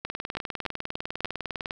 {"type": "two click trains", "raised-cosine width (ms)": 0.3, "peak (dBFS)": [-15, -16], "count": [34, 4], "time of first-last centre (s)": [[0.05, 1.708], [0.37, 1.247]], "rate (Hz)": [19.9, 3.42], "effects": []}